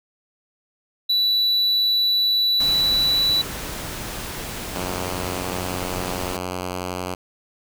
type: tone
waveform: triangle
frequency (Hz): 3951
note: B7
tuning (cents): 0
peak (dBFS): -15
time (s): 1.09-3.42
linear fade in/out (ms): 10
type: noise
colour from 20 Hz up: pink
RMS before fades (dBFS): -31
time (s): 2.6-6.37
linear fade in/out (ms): 5
type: tone with vibrato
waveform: 5% pulse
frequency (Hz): 90.9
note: F#2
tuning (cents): -30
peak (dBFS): -15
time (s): 4.75-7.15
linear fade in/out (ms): 10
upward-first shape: sine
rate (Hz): 20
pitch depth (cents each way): 13
effects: none